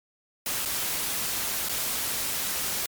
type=noise with dropouts; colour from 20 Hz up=white; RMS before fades=-29 dBFS; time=0.46-2.86 s; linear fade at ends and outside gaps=2 ms; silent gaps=0.653-0.657 / 1.687-1.693 s; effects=MP3 96 kbps